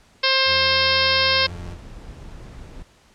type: harmonic tone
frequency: 530 Hz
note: C5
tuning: 22 cents sharp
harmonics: 1 / 2 / 3 / 4 / 5 / 6 / 7 / 8 / 9 / 10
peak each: -25 / -25 / -25 / -25 / -25 / -25 / -25 / -25 / -25 / -25 dBFS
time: 0.23-1.47 s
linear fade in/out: 10 ms
type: tone with vibrato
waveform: 35% pulse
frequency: 87.31 Hz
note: F2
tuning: in tune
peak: -31 dBFS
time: 0.45-1.77 s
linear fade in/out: 50 ms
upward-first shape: sine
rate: 16 Hz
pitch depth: 38 cents each way
type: noise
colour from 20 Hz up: brown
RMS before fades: -38 dBFS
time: 1.48-2.83 s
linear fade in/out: 10 ms
effects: pink hiss -55 dBFS RMS until 3.14 s + low-pass 8000 Hz 12 dB/octave